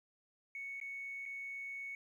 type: tone with dropouts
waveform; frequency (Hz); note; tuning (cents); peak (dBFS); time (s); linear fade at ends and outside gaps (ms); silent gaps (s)
triangle; 2218; C#7; 0; -38; 0.55-1.95; 2; 0.801-0.813 / 1.255-1.26
effects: tanh soft clip ceiling -39 dBFS + 13-bit